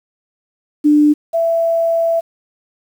sine tone pair in turn, 297.4 / 665.1 Hz, D4 / E5, +22 / +15 cents, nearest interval octave + major second, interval 1393 cents, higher second, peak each -7 / -12 dBFS, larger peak first, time 0.84-1.14 / 1.33-2.21 s, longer second, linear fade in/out 20 ms, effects 7-bit

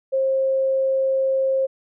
sine tone, 533 Hz, C5, 32 cents sharp, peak -17 dBFS, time 0.12-1.67 s, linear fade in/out 20 ms, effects none

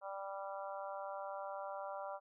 harmonic tone, 196 Hz, G3, in tune, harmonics 3 / 4 / 5 / 6 / 7, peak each -45 / -47 / -49 / -51 / -52 dBFS, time 0.01-2.2 s, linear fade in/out 50 ms, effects none

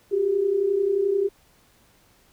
sine tone pair together, 368.5 / 399.9 Hz, F#4 / G4, -7 / +35 cents, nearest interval minor second, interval 142 cents, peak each -26 / -20 dBFS, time 0.11-1.29 s, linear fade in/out 20 ms, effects pink hiss -59 dBFS RMS until 2.32 s

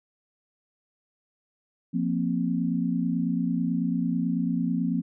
sine chord, F suspended fourth, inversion none, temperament just, 174.61 / 232.8 / 261.9 Hz, F3 / Bb3 / C4, 0 / -2 / +2 cents, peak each -27 / -28 / -28 dBFS, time 1.93-5.02 s, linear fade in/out 20 ms, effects none

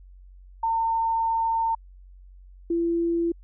sine tone pair in turn, 907 / 337.9 Hz, A#5 / E4, -48 / +43 cents, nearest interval octave + perfect fourth, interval 1709 cents, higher first, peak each -21 dBFS, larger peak neither, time 0.63-1.75 / 2.7-3.32 s, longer first, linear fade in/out 5 ms, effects added 46 Hz sine -45 dBFS peak until 3.43 s

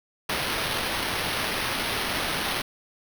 blue noise with sample-and-hold, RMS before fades -28 dBFS, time 0.29-2.62 s, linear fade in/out 5 ms, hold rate 7350 Hz, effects none

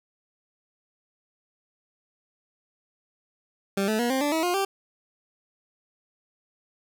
20% pulse tone with pitch steps, 196.8 / 217.1 / 239.5 / 264.2 / 291.5 / 321.6 / 354.7 / 391.3 Hz, G3 / A3 / A#3 / C4 / D4 / E4 / F4 / G4, +7 / -23 / +47 / +17 / -13 / -43 / +27 / -3 cents, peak -18 dBFS, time 3.77-4.65 s, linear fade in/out 5 ms, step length 110 ms, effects none

